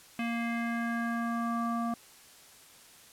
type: tone with low-pass filter sweep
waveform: square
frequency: 233.1 Hz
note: A#3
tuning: in tune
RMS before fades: -32 dBFS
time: 0.19-1.94 s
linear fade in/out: 2 ms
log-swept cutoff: 2500 to 1000 Hz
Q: 3.8
effects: white hiss -55 dBFS RMS until 3.12 s + low-pass 12000 Hz 12 dB/octave